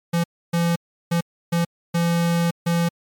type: tone bursts at uneven times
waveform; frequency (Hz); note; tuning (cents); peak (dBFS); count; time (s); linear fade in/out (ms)
square; 170; F3; -46; -18; 6; 0.13-0.24 / 0.53-0.76 / 1.11-1.21 / 1.52-1.65 / 1.94-2.51 / 2.66-2.89; 10
effects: MP3 96 kbps